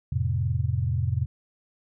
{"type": "chord", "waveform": "sine", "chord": "F major", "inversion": "none", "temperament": "equal", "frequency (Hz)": [87.31, 110, 130.81], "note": ["F2", "A2", "C3"], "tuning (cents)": [0, 0, 0], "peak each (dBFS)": -27, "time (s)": [0.12, 1.26], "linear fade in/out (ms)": 5, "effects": []}